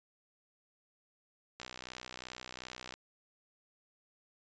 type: click train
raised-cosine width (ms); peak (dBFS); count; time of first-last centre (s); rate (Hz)
0.2; -26; 85; 1.6-2.94; 62.7
effects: resampled to 16000 Hz